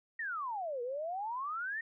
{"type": "exponential two-way sweep", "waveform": "sine", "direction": "down then up", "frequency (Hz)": [1900, 469.5, 1873], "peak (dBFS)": -35, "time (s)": [0.19, 1.81], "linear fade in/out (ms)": 5, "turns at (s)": 0.82, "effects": []}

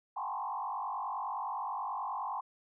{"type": "tone with frequency modulation", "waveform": "sine", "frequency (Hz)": 933, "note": "A#5", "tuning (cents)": 1, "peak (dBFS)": -34, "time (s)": [0.16, 2.41], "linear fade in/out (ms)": 10, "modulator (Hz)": 49.5, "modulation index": 3.4, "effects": []}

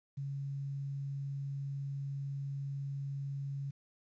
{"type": "tone with quantisation", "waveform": "sine", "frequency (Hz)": 139, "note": "C#3", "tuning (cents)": 5, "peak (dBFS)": -36, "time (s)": [0.17, 3.71], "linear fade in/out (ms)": 10, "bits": 11, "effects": ["resampled to 16000 Hz"]}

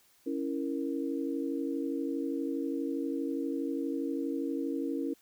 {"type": "chord", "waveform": "sine", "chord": "A# diminished", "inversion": "first", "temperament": "equal", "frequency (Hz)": [277.2, 329.6, 466.2], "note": ["C#4", "E4", "A#4"], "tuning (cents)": [0, 0, 0], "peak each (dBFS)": [-33, -35, -38], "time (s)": [0.26, 5.14], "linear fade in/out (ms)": 10, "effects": ["white hiss -65 dBFS RMS until 5.21 s"]}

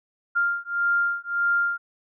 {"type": "beating tone pair", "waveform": "sine", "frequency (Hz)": [1396.9, 1398.6], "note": ["F6", "F6"], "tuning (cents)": [0, 2], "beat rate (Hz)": 1.7, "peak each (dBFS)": -24, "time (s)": [0.35, 1.78], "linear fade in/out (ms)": 20, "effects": []}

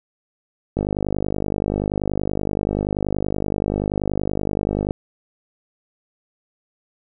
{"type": "click train", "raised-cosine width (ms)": 2, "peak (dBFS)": -8, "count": 210, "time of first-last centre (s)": [0.77, 4.909], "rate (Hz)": 50.5, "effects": []}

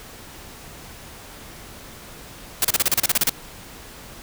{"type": "noise bursts", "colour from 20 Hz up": "white", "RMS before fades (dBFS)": -18, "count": 12, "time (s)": [2.62, 3.295], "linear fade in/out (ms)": 2, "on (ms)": 26, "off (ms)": 33, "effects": ["pink hiss -41 dBFS RMS until 4.22 s"]}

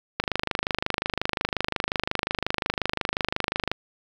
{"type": "click train", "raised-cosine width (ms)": 0.3, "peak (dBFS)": -7, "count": 91, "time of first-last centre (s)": [0.2, 3.716], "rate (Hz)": 25.6, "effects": ["7-bit"]}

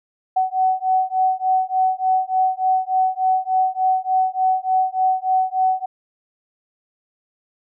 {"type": "beating tone pair", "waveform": "sine", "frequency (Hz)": [749, 752.4], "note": ["F#5", "F#5"], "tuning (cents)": [21, 29], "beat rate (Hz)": 3.4, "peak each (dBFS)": -19, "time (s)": [0.36, 5.86], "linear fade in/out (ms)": 10, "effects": []}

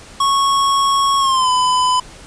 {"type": "tone with pitch glide", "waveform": "square", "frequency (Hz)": [1103, 1005.6], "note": ["C#6", "B5"], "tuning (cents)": [-9, 31], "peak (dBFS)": -13, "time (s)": [0.2, 2], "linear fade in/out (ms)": 5, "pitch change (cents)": -160, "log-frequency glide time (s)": [1.19, 1.5], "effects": ["pink hiss -39 dBFS RMS until 2.26 s", "resampled to 22050 Hz"]}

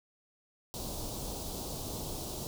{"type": "band-stop noise", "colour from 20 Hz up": "pink", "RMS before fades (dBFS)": -39, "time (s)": [0.74, 2.47], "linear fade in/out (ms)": 0, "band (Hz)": [930, 3700], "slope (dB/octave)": 24, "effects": []}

